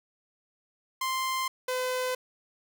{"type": "tone pair in turn", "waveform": "sawtooth", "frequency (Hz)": [1046.5, 507.8], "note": ["C6", "B4"], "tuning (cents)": [0, 48], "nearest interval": "octave + minor second", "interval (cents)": 1252, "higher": "first", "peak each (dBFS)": -24, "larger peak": "neither", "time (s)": [[1.01, 1.48], [1.68, 2.15]], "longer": "neither", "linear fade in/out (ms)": 5, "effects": []}